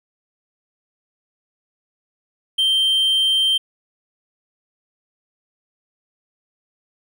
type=tone; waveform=triangle; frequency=3140 Hz; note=G7; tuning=2 cents sharp; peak=-13 dBFS; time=2.58-3.58 s; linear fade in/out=10 ms; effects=none